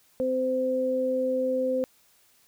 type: tone pair together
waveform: sine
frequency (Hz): 258 / 516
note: C4 / C5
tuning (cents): -24 / -24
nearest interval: octave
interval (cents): 1200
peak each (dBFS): -30 / -24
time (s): 0.2-1.84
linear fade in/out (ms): 0
effects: white hiss -62 dBFS RMS until 2.47 s